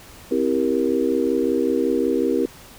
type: chord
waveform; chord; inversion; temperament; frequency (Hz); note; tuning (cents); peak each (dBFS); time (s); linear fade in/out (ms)
sine; C dominant seventh; none; just; 261.6 / 327 / 392.4 / 470.9; C4 / E4 / G4 / Bb4; 0 / -14 / +2 / +18; -23; 0.31-2.46; 5
effects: pink hiss -44 dBFS RMS until 2.78 s